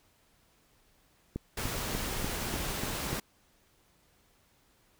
click train, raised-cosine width 3 ms, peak -21 dBFS, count 7, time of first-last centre 1.36-3.13 s, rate 3.39 Hz
pink noise, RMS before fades -35 dBFS, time 1.57-3.2 s, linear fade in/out 5 ms
effects pink hiss -67 dBFS RMS until 4.99 s

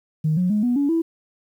sine tone with pitch steps, 155.56 / 180.77 / 210.1 / 244.1 / 283.7 / 329.6 Hz, D#3 / F#3 / G#3 / B3 / C#4 / E4, 0 / -40 / +20 / -20 / +40 / 0 cents, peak -16 dBFS, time 0.24-1.02 s, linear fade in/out 10 ms, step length 130 ms, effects tanh soft clip ceiling -12 dBFS + 9-bit

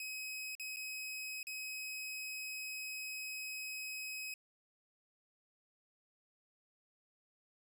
sawtooth tone with dropouts, 2540 Hz, D#7, 35 cents sharp, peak -38 dBFS, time 0-4.34 s, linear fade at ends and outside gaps 2 ms, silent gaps 0.552-0.597 / 0.762-0.768 / 1.43-1.469 s, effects none

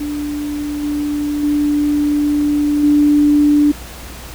sine tone with level steps, 293.7 Hz, D4, in tune, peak -19 / -16 / -12 / -8 dBFS, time 0-3.72 s, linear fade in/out 10 ms, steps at 0.83 / 1.43 / 2.83 s, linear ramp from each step 5 ms, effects added 60 Hz sine -34 dBFS peak until 4.34 s + pink hiss -34 dBFS RMS until 4.34 s

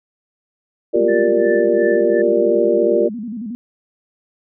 sine chord, G minor seventh, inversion third, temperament equal, 349.2 / 392 / 466.2 / 587.3 Hz, F4 / G4 / Bb4 / D5, 0 / 0 / 0 / 0 cents, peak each -17 / -19 / -17 / -18 dBFS, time 0.93-3.09 s, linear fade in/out 20 ms
sine tone with vibrato, 224.7 Hz, A3, 37 cents sharp, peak -24 dBFS, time 0.96-3.55 s, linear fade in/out 0 ms, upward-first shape square, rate 11 Hz, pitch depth 130 cents each way
sine tone with tremolo, 1760 Hz, A6, in tune, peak -23 dBFS, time 1.08-2.22 s, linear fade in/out 10 ms, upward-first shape sine, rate 2.8 Hz, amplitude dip 95%
effects none

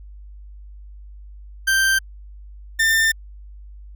40% pulse tone pair in turn, 1568 / 1795.4 Hz, G6 / A6, 0 / +34 cents, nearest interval major second, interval 234 cents, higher second, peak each -14 dBFS, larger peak neither, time 1.67-1.99 / 2.79-3.12 s, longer second, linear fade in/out 10 ms, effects added 50 Hz sine -37 dBFS peak until 3.95 s

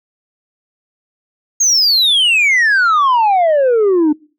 sine exponential sweep, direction down, 6580 to 291.2 Hz, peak -6 dBFS, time 1.6-4.13 s, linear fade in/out 10 ms, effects noise-tail reverb RT60 0.4 s tail -26 dB re dry + tanh soft clip ceiling -8 dBFS

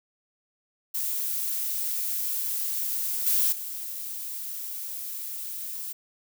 violet noise with level steps, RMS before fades -29 / -23 / -35 dBFS, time 0.94-5.93 s, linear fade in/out 10 ms, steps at 3.26 / 3.52 s, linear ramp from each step 5 ms, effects none

